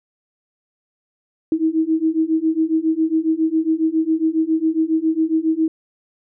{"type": "beating tone pair", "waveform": "sine", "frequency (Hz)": [316.1, 323.4], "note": ["D#4", "E4"], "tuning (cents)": [27, -33], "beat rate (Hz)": 7.3, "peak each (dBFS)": [-19, -18], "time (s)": [1.52, 5.68], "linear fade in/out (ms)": 2, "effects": []}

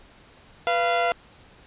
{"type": "tone pair together", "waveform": "sawtooth", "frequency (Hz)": [491.6, 689], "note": ["B4", "F5"], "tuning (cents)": [-8, -24], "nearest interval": "tritone", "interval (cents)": 584, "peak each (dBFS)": [-23, -17], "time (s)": [0.67, 1.12], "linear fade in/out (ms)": 0, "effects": ["pink hiss -52 dBFS RMS until 1.66 s", "resampled to 8000 Hz"]}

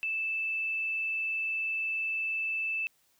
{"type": "tone with vibrato", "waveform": "sine", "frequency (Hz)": 2637, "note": "E7", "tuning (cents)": 0, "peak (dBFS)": -29, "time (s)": [0.03, 2.87], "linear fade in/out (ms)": 0, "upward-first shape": "sine", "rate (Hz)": 20, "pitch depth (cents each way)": 8, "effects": ["white hiss -69 dBFS RMS until 3.19 s"]}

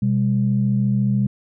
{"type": "tone pair together", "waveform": "sine", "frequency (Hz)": [126.31, 200.5], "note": ["B2", "G3"], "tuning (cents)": [39, 39], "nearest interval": "minor sixth", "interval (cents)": 800, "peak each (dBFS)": -18, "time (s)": [0.02, 1.27], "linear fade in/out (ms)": 5, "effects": ["tanh soft clip ceiling -8 dBFS"]}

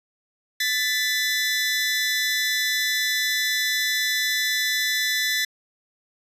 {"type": "tone pair together", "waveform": "20% pulse", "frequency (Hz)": [1750, 1998], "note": ["A6", "B6"], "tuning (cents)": [-10, 20], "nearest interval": "major second", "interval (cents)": 230, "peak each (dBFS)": -19, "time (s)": [0.6, 5.45], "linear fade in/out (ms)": 5, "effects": ["resampled to 32000 Hz"]}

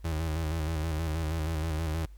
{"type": "tone with vibrato", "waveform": "35% pulse", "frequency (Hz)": 79.7, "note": "D#2", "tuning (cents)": 42, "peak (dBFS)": -27, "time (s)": [0.04, 2.06], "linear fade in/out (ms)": 10, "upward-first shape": "square", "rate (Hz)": 6.3, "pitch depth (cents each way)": 51, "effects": ["added 50 Hz sine -45 dBFS peak until 2.17 s", "pink hiss -67 dBFS RMS until 2.17 s"]}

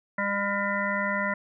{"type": "harmonic tone with a mistuned harmonic", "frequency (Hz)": 201.2, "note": "G3", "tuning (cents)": 45, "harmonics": [1, 3, 5, 7, 9, 10], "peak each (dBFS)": [-32, -32, -32, -32, -32, -32], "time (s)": [0.18, 1.34], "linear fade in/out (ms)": 5, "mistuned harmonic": 10, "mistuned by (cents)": -17, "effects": []}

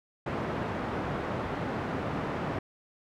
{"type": "band-pass noise", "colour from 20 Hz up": "pink", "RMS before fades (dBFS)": -33, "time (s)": [0.26, 2.59], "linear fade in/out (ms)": 5, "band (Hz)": [110, 1400], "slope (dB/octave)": 12, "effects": []}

